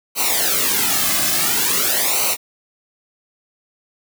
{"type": "noise with flanger", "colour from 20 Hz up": "white", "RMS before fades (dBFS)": -18, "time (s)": [0.15, 2.37], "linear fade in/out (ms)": 50, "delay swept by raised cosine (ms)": [0.58, 2.18], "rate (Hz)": 0.48, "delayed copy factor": -0.85, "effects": []}